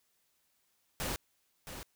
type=noise with echo; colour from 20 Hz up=pink; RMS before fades=-36 dBFS; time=1-1.16 s; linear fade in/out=0 ms; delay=670 ms; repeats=1; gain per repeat=-9 dB; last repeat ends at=1.83 s; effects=white hiss -75 dBFS RMS until 1.95 s